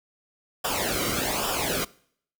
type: noise with flanger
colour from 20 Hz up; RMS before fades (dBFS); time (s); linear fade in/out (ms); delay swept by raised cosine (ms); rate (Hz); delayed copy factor
pink; -27; 0.64-1.85; 10; 0.47 to 1.18; 1.2; -0.75
effects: noise-tail reverb RT60 0.6 s tail -22 dB re dry